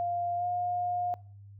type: tone with pitch glide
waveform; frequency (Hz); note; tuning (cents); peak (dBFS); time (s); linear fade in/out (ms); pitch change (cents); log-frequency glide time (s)
sine; 698.5 to 711.9; F5 to F5; 0 to +33; -28; 0-1.14; 0; +33; 0.37-0.45
effects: noise-tail reverb RT60 0.6 s tail -24 dB re dry + added 100 Hz sine -47 dBFS peak until 1.59 s